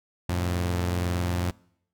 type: tone pair together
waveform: sawtooth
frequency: 88.19 / 110 Hz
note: F2 / A2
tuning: +17 / 0 cents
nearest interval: major third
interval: 383 cents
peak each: -21 / -30 dBFS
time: 0.29-1.51 s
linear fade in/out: 5 ms
effects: noise-tail reverb RT60 0.7 s tail -24 dB re dry